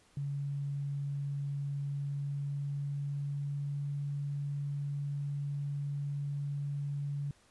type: tone with pitch glide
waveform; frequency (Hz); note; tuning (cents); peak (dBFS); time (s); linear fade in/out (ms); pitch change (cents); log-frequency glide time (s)
sine; 141.3 to 142.69; C#3 to D3; +34 to -50; -33; 0.17-7.31; 2; +16; 1.8-3.87
effects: pink hiss -65 dBFS RMS until 7.5 s + resampled to 24000 Hz